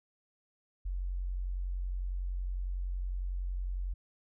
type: tone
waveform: sine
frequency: 45.44 Hz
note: F#1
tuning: 31 cents flat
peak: -32 dBFS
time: 0.85-3.94 s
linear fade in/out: 10 ms
effects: none